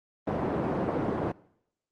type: band-pass noise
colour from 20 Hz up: pink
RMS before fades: -29 dBFS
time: 0.27-1.32 s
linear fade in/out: 5 ms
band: 160 to 790 Hz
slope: 12 dB/octave
effects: noise-tail reverb RT60 0.7 s tail -21 dB re dry + Opus 24 kbps